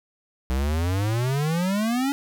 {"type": "exponential sweep", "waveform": "square", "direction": "up", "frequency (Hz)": [62.6, 285.1], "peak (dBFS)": -22, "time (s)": [0.5, 2.12], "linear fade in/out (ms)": 0, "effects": []}